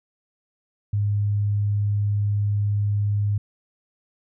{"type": "tone", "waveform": "sine", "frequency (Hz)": 102.8, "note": "G#2", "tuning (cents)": -17, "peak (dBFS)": -19, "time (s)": [0.93, 3.38], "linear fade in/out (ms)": 5, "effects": []}